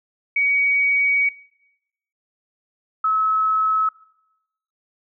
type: tone pair in turn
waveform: sine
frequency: 2256 / 1291.9 Hz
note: C#7 / E6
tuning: +30 / -35 cents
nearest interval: minor seventh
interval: 965 cents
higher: first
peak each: -16 dBFS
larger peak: neither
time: 0.36-1.29 / 3.04-3.89 s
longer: first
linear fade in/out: 5 ms
effects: noise-tail reverb RT60 0.9 s tail -22 dB re dry